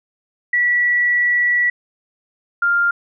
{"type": "tone pair in turn", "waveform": "sine", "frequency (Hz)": [1946, 1398.5], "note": ["B6", "F6"], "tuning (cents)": [-26, 2], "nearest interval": "tritone", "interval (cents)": 572, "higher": "first", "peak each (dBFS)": -13, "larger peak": "neither", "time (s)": [[0.53, 1.7], [2.62, 2.91]], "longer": "first", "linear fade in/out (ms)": 5, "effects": []}